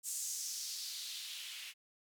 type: noise with band-pass filter sweep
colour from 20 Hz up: blue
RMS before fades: -43 dBFS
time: 0.03-1.74 s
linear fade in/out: 50 ms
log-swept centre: 7900 to 2500 Hz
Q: 2.4
effects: none